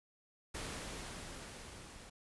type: noise with level ramp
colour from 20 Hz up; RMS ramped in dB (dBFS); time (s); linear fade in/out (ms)
pink; -42 to -54; 0.54-2.1; 10
effects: resampled to 24000 Hz